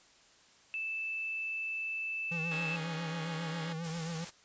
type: tone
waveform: sine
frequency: 2637 Hz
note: E7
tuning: in tune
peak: -34 dBFS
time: 0.74-2.76 s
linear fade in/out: 0 ms
type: tone with vibrato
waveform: square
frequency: 164.81 Hz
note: E3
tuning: in tune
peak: -37 dBFS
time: 2.31-4.25 s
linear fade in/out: 10 ms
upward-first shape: triangle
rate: 7.4 Hz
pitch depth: 81 cents each way
type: chord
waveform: 5% pulse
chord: C# suspended second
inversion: none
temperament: just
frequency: 277.2 / 311.8 / 415.8 Hz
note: C#4 / D#4 / G#4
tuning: 0 / +4 / +2 cents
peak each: -33 / -35 / -38 dBFS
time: 2.51-3.73 s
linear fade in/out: 5 ms
type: noise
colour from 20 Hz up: white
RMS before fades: -44 dBFS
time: 3.83-4.31 s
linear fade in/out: 20 ms
effects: white hiss -62 dBFS RMS until 4.44 s + resampled to 16000 Hz